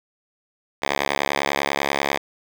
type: tone with band-pass filter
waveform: 5% pulse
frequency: 70.2 Hz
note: C#2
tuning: 22 cents sharp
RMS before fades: -23 dBFS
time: 0.82-2.18 s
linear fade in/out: 10 ms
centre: 2000 Hz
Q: 0.64
effects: none